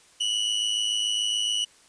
40% pulse tone pair together, 2882 / 2989 Hz, F#7 / F#7, -46 / +17 cents, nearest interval minor second, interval 63 cents, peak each -27 / -25 dBFS, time 0.2-1.65 s, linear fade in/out 10 ms, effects white hiss -56 dBFS RMS until 1.88 s + resampled to 22050 Hz

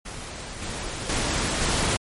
pink noise with level steps, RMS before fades -36 / -32 / -25 / -23 dBFS, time 0.05-1.97 s, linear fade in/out 10 ms, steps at 0.62 / 1.09 / 1.61 s, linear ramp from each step 2 ms, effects MP3 48 kbps

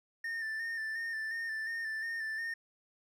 triangle tone with vibrato, 1798 Hz, A6, 37 cents sharp, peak -33 dBFS, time 0.24-2.54 s, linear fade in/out 5 ms, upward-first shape square, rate 2.8 Hz, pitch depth 31 cents each way, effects none

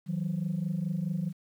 sine tone pair together, 160.3 / 185 Hz, E3 / F#3, -48 / 0 cents, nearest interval major second, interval 248 cents, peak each -30 / -30 dBFS, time 0.06-1.33 s, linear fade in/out 50 ms, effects tanh soft clip ceiling -24 dBFS + 10-bit

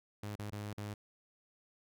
sawtooth tone with dropouts, 103.83 Hz, G#2, in tune, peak -36 dBFS, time 0.23-0.94 s, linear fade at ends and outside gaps 5 ms, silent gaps 0.356-0.391 / 0.504-0.523 / 0.732-0.777 s, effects none

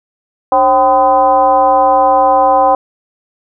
sine tone with frequency modulation, 776 Hz, G5, 18 cents flat, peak -6 dBFS, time 0.52-2.75 s, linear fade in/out 2 ms, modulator 240 Hz, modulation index 1.1, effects none

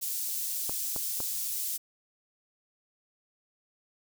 white high-pass noise, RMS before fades -33 dBFS, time 0.01-1.78 s, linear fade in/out 20 ms, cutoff 5900 Hz, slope 12 dB/octave
clicks, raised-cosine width 1 ms, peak -23 dBFS, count 3, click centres 0.695 / 0.962 / 1.203 s
effects none

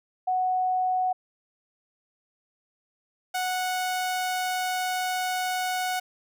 sine / sawtooth tone pair in turn, 740 / 737 Hz, F#5 / F#5, 0 / -7 cents, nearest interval unison, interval 7 cents, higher first, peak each -22 dBFS, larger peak neither, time 0.27-1.13 / 3.34-6 s, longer second, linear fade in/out 10 ms, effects none

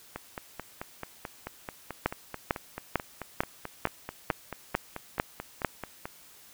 two click trains, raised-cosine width 0.5 ms, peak -20 / -9 dBFS, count 28 / 9, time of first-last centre 0.16-6.055 / 2.06-5.647 s, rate 4.58 / 2.23 Hz, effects white hiss -54 dBFS RMS until 6.53 s

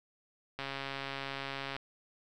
click train, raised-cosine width 0.3 ms, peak -22 dBFS, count 162, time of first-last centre 0.59-1.765 s, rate 137 Hz, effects none

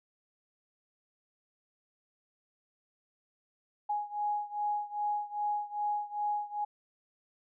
sine beating tone pair, 830.6 / 833.1 Hz, G#5 / G#5, 0 / +5 cents, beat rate 2.5 Hz, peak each -33 / -35 dBFS, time 3.89-6.65 s, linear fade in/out 10 ms, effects none

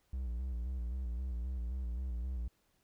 triangle tone with vibrato, 61.6 Hz, B1, 4 cents flat, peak -33 dBFS, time 0.13-2.48 s, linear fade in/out 5 ms, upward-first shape square, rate 3.8 Hz, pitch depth 79 cents each way, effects pink hiss -75 dBFS RMS until 2.83 s

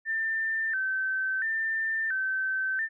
sine tone with vibrato, 1661.2 Hz, G#6, in tune, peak -26 dBFS, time 0.05-2.89 s, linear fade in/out 50 ms, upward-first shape square, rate 0.73 Hz, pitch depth 130 cents each way, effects none

